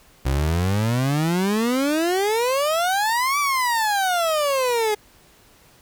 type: exponential two-way sweep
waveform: 30% pulse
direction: up then down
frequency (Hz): 63.9 to 1174.7 to 414.1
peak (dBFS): -16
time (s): 0.25-4.95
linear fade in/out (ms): 10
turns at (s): 3.39
effects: pink hiss -53 dBFS RMS until 5.81 s